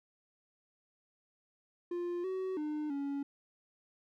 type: tone with pitch steps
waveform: triangle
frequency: 349.9 / 376.2 / 302 / 280.9 Hz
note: F4 / F#4 / D4 / C#4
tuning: +3 / +29 / +48 / +23 cents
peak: -32 dBFS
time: 1.91-3.23 s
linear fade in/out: 5 ms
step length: 330 ms
effects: none